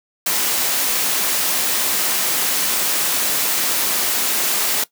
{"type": "noise", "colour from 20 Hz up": "white", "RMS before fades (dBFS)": -19, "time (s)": [0.26, 4.84], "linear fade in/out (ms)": 5, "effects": ["noise-tail reverb RT60 0.1 s tail -18 dB re dry", "high-pass 200 Hz 12 dB/octave"]}